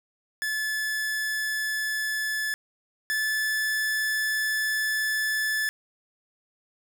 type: tone pair in turn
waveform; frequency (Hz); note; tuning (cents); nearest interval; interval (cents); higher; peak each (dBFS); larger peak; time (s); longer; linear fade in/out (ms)
45% pulse; 1729 / 1737; A6 / A6; -31 / -23; unison; 8; second; -26 / -24; second; 0.42-2.54 / 3.1-5.69; second; 0
effects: none